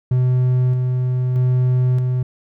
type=tone with tremolo; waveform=triangle; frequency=126.5 Hz; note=B2; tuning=42 cents sharp; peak=-11 dBFS; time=0.11-2.23 s; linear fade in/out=5 ms; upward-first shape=square; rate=0.8 Hz; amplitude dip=30%; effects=none